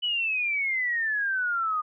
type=exponential sweep; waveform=sine; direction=down; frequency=2991 to 1218 Hz; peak=-24 dBFS; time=0.02-1.82 s; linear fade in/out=20 ms; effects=none